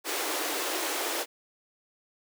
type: high-pass noise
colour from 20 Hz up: pink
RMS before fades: -31 dBFS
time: 0.04-1.26 s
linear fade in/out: 50 ms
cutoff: 290 Hz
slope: 96 dB/octave
effects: none